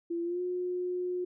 sine tone with pitch glide, 340 to 360.2 Hz, F4 to F#4, -46 to -46 cents, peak -30 dBFS, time 0.1-1.25 s, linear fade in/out 10 ms, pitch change +100 cents, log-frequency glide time 0.23-0.41 s, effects none

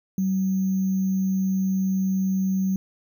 sine tone with sample-and-hold, 190.2 Hz, F#3, 48 cents sharp, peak -20 dBFS, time 0.18-2.76 s, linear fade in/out 2 ms, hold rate 6300 Hz, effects none

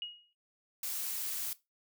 sine tone with exponential decay, 2885 Hz, F#7, 44 cents flat, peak -34 dBFS, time 0.02-0.33 s, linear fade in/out 1 ms, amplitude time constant 66 ms
blue noise, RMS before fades -37 dBFS, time 0.83-1.53 s, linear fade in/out 2 ms
effects noise-tail reverb RT60 0.2 s tail -17 dB re dry

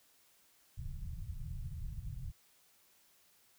pink low-pass noise, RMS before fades -42 dBFS, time 0.77-2.32 s, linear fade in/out 20 ms, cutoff 150 Hz, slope 48 dB/octave, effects white hiss -68 dBFS RMS until 3.58 s

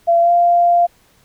sine tone with pitch glide, 681 to 694.9 Hz, F5 to F5, -44 to -9 cents, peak -9 dBFS, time 0.07-0.87 s, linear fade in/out 20 ms, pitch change +35 cents, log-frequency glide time 0.21-0.31 s, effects pink hiss -54 dBFS RMS until 1.24 s

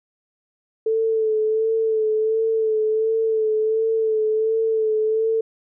sine tone with vibrato, 440 Hz, A4, in tune, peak -17 dBFS, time 0.86-5.41 s, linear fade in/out 5 ms, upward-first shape sine, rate 1.4 Hz, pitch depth 30 cents each way, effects none

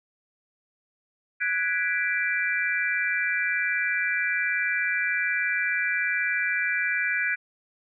sine chord, G# half-diminished seventh, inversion third, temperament equal, 1480 / 1661.2 / 1975.5 / 2349 Hz, F#6 / G#6 / B6 / D7, 0 / 0 / 0 / 0 cents, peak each -29 / -28 / -30 / -28 dBFS, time 1.4-7.36 s, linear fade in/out 20 ms, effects none

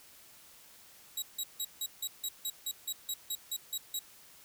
15% pulse tone bursts, 3844 Hz, B7, 48 cents flat, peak -26 dBFS, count 14, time 1.17-3.992 s, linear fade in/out 5 ms, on 53 ms, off 160 ms, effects white hiss -57 dBFS RMS until 4.44 s

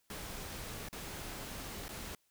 pink noise with dropouts, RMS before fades -44 dBFS, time 0.1-2.15 s, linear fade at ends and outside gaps 2 ms, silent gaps 0.887-0.928 / 1.882-1.89 s, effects white hiss -75 dBFS RMS until 2.3 s

